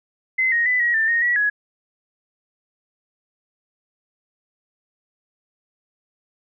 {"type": "tone with pitch steps", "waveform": "sine", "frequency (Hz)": [2052, 1873, 1997, 1903, 1784, 1860, 1932, 1677], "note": ["C7", "A#6", "B6", "A#6", "A6", "A#6", "B6", "G#6"], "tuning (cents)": [-34, 8, 19, 35, 23, -4, -39, 16], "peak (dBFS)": -16, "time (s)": [0.38, 1.5], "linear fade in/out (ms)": 10, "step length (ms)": 140, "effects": []}